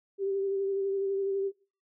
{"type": "tone with vibrato", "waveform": "sine", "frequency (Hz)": 392, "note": "G4", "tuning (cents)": 0, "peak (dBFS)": -27, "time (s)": [0.18, 1.52], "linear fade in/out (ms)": 50, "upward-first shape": "sine", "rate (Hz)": 12, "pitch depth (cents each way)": 24, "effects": ["noise-tail reverb RT60 0.4 s tail -23 dB re dry"]}